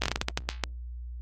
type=slowing click train; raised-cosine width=0.2 ms; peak=-8 dBFS; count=11; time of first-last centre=0.02-0.637 s; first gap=16 ms; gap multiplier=1.28; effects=added 60 Hz sine -36 dBFS peak until 1.21 s + Opus 32 kbps